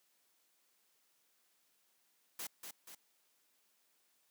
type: noise with echo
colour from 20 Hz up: white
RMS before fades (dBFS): -43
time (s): 2.39-2.47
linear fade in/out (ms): 5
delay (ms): 240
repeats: 2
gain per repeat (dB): -5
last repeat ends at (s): 2.95
effects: white hiss -75 dBFS RMS until 4.3 s + high-pass 200 Hz 12 dB/octave